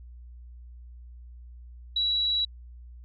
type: tone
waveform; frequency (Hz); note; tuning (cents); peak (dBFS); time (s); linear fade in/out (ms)
sine; 3907; B7; -19; -23; 1.96-2.45; 5
effects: added 60 Hz sine -43 dBFS peak until 3.04 s